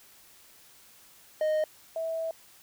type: tone pair in turn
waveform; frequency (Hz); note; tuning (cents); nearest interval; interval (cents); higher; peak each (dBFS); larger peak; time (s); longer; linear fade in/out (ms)
triangle / sine; 619 / 651.7; D#5 / E5; -9 / -20; minor second; 89; second; -22 / -29; first; 1.41-1.64 / 1.96-2.31; second; 2
effects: white hiss -56 dBFS RMS until 2.62 s